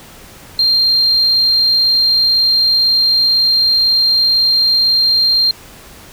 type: tone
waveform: sine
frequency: 4186 Hz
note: C8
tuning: in tune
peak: -8 dBFS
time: 0.59-5.51 s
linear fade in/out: 2 ms
effects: tanh soft clip ceiling -5 dBFS + pink hiss -38 dBFS RMS until 6.12 s